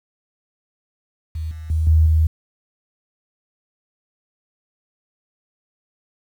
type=tone with level steps; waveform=sine; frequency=79.3 Hz; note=D#2; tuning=33 cents sharp; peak=-23 / -30 / -16 / -10 / -12 dBFS; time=1.35-2.27 s; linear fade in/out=5 ms; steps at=1.51 / 1.7 / 1.87 / 2.06 s; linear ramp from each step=2 ms; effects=8-bit